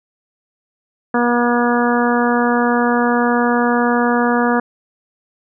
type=harmonic tone; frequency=240.4 Hz; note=B3; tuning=46 cents flat; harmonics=1 / 2 / 3 / 4 / 5 / 6 / 7; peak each=-16 / -19 / -21 / -22 / -23 / -24 / -24 dBFS; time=1.14-4.6 s; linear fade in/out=5 ms; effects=none